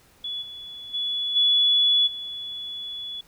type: tone with level steps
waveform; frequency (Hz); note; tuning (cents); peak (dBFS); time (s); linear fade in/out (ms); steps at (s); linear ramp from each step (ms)
sine; 3413; G#7; +47; -28 / -36 / -24 / -16 / -31; 0.24-3.21; 5; 0.41 / 0.93 / 1.35 / 2.06; 20
effects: pink hiss -57 dBFS RMS until 3.27 s